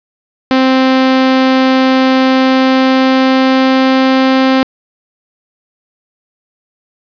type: tone with pitch glide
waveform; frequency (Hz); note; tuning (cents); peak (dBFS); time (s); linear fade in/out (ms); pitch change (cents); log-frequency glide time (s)
sawtooth; 261.6 to 263.3; C4 to C4; 0 to +11; -3; 0.51-4.63; 0; +11; 2.18-4.42
effects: resampled to 11025 Hz + 7-bit